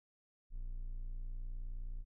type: tone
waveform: triangle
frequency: 29.74 Hz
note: A#0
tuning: 36 cents sharp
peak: -37 dBFS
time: 0.5-2.05 s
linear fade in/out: 50 ms
effects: none